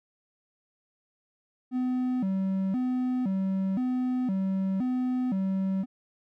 triangle tone with vibrato, 220 Hz, A3, in tune, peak -23 dBFS, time 1.71-5.86 s, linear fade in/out 50 ms, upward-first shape square, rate 0.97 Hz, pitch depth 240 cents each way, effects none

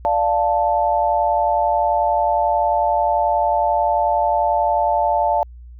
sine chord, D minor, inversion none, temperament equal, 587.3 / 698.5 / 880 Hz, D5 / F5 / A5, 0 / 0 / 0 cents, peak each -21 / -19 / -18 dBFS, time 0.05-5.43 s, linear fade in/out 0 ms, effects added 60 Hz sine -36 dBFS peak until 5.79 s

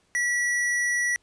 square tone, 1942 Hz, B6, 30 cents flat, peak -23 dBFS, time 0.15-1.16 s, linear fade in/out 0 ms, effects pink hiss -66 dBFS RMS until 1.22 s + resampled to 22050 Hz

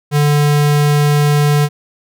square tone, 146.83 Hz, D3, in tune, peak -10 dBFS, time 0.11-1.69 s, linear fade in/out 50 ms, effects none

